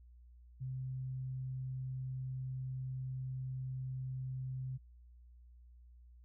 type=tone; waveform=sine; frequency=130 Hz; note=C3; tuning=11 cents flat; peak=-38 dBFS; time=0.6-4.78 s; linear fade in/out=20 ms; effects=added 60 Hz sine -56 dBFS peak until 6.24 s